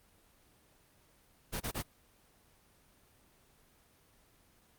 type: noise bursts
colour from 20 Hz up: pink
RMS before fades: -36 dBFS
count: 3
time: 1.52-1.828 s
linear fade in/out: 20 ms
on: 86 ms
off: 25 ms
effects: pink hiss -66 dBFS RMS until 4.78 s + Opus 24 kbps